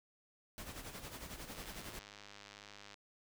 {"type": "noise with tremolo", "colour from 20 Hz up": "pink", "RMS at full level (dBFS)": -46, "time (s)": [0.58, 1.99], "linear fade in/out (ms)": 0, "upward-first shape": "sine", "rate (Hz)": 11, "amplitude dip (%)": 60}
{"type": "click train", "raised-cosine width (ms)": 0.2, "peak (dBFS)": -35, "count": 143, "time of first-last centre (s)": [1.55, 2.942], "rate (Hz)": 102}
{"effects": []}